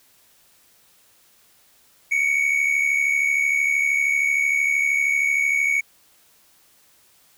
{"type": "tone pair together", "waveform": "triangle", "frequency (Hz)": [2227, 2300], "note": ["C#7", "D7"], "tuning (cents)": [7, -37], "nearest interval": "minor second", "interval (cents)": 56, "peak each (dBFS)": [-17, -23], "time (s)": [2.11, 5.81], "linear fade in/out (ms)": 10, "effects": ["white hiss -57 dBFS RMS until 7.37 s"]}